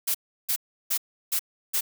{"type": "noise bursts", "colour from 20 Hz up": "blue", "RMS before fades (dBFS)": -25, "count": 5, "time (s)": [0.07, 1.81], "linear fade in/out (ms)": 10, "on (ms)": 76, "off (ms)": 340, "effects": []}